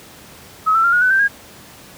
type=tone with pitch steps; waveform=sine; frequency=1279 / 1331.8 / 1386.7 / 1443.9 / 1503.5 / 1565.6 / 1630.2 Hz; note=D#6 / E6 / F6 / F#6 / F#6 / G6 / G#6; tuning=+47 / +17 / -13 / -43 / +27 / -3 / -33 cents; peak=-11 dBFS; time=0.66-1.283 s; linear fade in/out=20 ms; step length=89 ms; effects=pink hiss -41 dBFS RMS until 1.97 s + high-pass 80 Hz 12 dB/octave